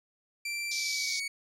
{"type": "tone with pitch glide", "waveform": "sawtooth", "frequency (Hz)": [2349, 2236], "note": ["D7", "C#7"], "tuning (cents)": [0, 14], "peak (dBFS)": -29, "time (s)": [0.45, 1.28], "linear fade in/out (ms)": 5, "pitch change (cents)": -86, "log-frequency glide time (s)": [0.69, 1.17]}
{"type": "band-pass noise", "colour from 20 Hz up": "white", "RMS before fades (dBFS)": -35, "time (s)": [0.71, 1.2], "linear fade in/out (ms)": 5, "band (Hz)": [4000, 6200], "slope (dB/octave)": 48}
{"effects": ["low-pass 11000 Hz 12 dB/octave"]}